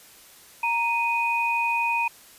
sine tone pair together, 932 / 2488 Hz, A#5 / D#7, -1 / -1 cents, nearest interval octave + perfect fourth, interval 1700 cents, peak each -24 dBFS, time 0.63-2.08 s, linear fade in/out 5 ms, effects white hiss -50 dBFS RMS until 2.38 s + resampled to 32000 Hz

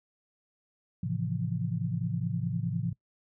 sine chord, F major seventh, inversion first, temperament equal with one note detuned, 110 / 134.26 / 164.81 / 174.61 Hz, A2 / C3 / E3 / F3, 0 / +45 / 0 / 0 cents, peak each -34 dBFS, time 1.03-2.93 s, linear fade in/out 5 ms, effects noise-tail reverb RT60 0.1 s tail -22 dB re dry

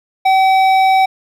sine tone with hard clipping, 764 Hz, G5, 45 cents flat, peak -10 dBFS, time 0.25-1.06 s, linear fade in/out 10 ms, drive 10 dB, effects none

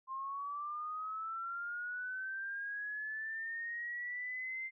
sine linear sweep, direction up, 1050 to 2093 Hz, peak -38 dBFS, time 0.07-4.71 s, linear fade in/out 50 ms, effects none

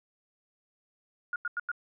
sine tone bursts, 1428 Hz, F6, 38 cents sharp, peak -29 dBFS, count 4, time 1.33-1.716 s, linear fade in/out 2 ms, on 29 ms, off 90 ms, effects none

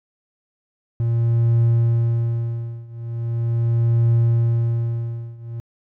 triangle tone with tremolo, 116.54 Hz, A#2, in tune, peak -10 dBFS, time 1-5.6 s, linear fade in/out 0 ms, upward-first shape triangle, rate 0.4 Hz, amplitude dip 95%, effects tanh soft clip ceiling -6 dBFS

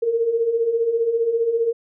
sine beating tone pair, 448.4 / 463.4 Hz, A4 / A#4, +33 / -10 cents, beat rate 15 Hz, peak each -25 / -18 dBFS, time 0.02-1.73 s, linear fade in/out 10 ms, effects none

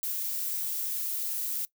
violet noise, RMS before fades -32 dBFS, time 0.03-1.65 s, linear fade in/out 0 ms, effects noise-tail reverb RT60 0.1 s tail -20 dB re dry

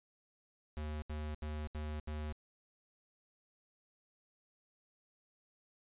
square tone bursts, 76 Hz, D#2, 40 cents flat, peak -39 dBFS, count 5, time 0.77-2.324 s, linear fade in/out 0 ms, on 250 ms, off 76 ms, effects resampled to 8000 Hz

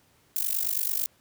violet noise with amplitude modulation, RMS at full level -24 dBFS, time 0.36-1.06 s, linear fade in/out 0 ms, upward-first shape sine, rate 49.1 Hz, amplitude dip 90%, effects pink hiss -63 dBFS RMS until 1.2 s + high-pass 60 Hz 12 dB/octave

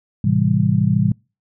sine chord, A minor seventh, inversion none, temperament just, 110 / 132 / 165 / 198 Hz, A2 / C3 / E3 / G3, 0 / +16 / +2 / +18 cents, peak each -19 dBFS, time 0.24-1.12 s, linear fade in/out 5 ms, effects noise-tail reverb RT60 0.3 s tail -26 dB re dry

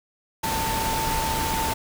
sine tone in noise, 893 Hz, A5, 25 cents sharp, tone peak -26 dBFS, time 0.43-1.74 s, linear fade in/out 10 ms, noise pink, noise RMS -27 dBFS, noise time 0.43-1.74 s, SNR -2 dB, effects none

